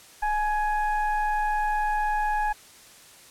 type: tone with frequency modulation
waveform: sine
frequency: 844 Hz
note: G#5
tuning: 28 cents sharp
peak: -22 dBFS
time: 0.22-2.53 s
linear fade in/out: 10 ms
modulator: 824 Hz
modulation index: 0.76
effects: white hiss -50 dBFS RMS until 3.3 s + low-pass 11000 Hz 12 dB/octave